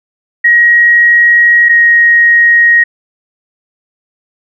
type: tone pair in turn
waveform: sine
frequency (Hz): 1894 / 1879.8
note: A#6 / A#6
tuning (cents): +27 / +14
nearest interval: unison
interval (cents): 13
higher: first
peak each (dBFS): -3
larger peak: neither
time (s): 0.44-1.69 / 1.69-2.84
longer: first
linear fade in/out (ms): 10
effects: none